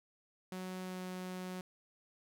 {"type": "tone with pitch glide", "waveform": "sawtooth", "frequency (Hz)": [185, 183.72], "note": ["F#3", "F#3"], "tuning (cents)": [0, -12], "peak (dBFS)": -37, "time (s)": [0.52, 1.61], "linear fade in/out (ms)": 2, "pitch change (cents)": -12, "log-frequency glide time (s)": [0.82, 1.01], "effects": []}